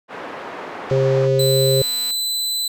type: band-pass noise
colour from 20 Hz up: pink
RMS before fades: -32 dBFS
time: 0.08-1.29 s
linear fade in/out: 50 ms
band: 400 to 1600 Hz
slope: 12 dB/octave
type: click train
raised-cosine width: 0.2 ms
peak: -22 dBFS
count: 298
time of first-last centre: 0.9-2.107 s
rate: 246 Hz
type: harmonic tone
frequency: 133.6 Hz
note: C3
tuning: 36 cents sharp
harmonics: 1 / 3 / 4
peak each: -18 / -18 / -18 dBFS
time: 0.91-1.82 s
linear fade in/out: 2 ms
type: tone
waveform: sawtooth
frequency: 4012 Hz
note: B7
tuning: 26 cents sharp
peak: -17 dBFS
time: 1.39-2.68 s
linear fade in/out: 5 ms
effects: none